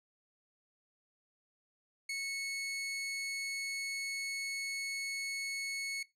sawtooth tone, 2202 Hz, C#7, 12 cents flat, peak -32 dBFS, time 2.09-6.03 s, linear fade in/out 5 ms, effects noise-tail reverb RT60 0.2 s tail -19 dB re dry + low-pass 10000 Hz 12 dB/octave

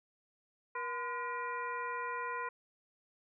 harmonic tone with a mistuned harmonic, 478.6 Hz, A#4, 46 cents sharp, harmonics 1 / 2 / 3 / 4 / 5, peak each -44 / -38 / -43 / -45 / -48 dBFS, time 0.75-2.49 s, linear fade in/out 5 ms, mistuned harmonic 2, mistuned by +100 cents, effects none

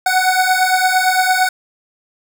25% pulse beating tone pair, 740 / 748.8 Hz, F#5 / F#5, 0 / +20 cents, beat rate 8.8 Hz, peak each -11 / -12 dBFS, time 0.06-1.49 s, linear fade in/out 5 ms, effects none

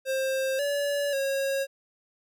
square tone with pitch steps, 530 / 572 / 546 Hz, C5 / D5 / C#5, +22 / -46 / -26 cents, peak -26 dBFS, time 0.05-1.67 s, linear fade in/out 50 ms, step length 540 ms, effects none

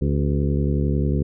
harmonic tone with a mistuned harmonic, 71.1 Hz, C#2, 45 cents sharp, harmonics 1 / 2 / 3 / 4 / 5 / 6 / 7, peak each -22 / -22 / -26 / -29 / -30 / -33 / -35 dBFS, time 0.01-1.23 s, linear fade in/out 10 ms, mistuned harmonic 5, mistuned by +60 cents, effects none

